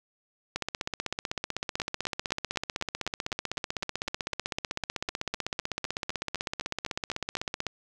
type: two click trains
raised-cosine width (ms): 0.2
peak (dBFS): -16 / -13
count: 23 / 114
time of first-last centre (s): 1.8-7.37 / 0.56-7.667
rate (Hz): 3.95 / 15.9
effects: none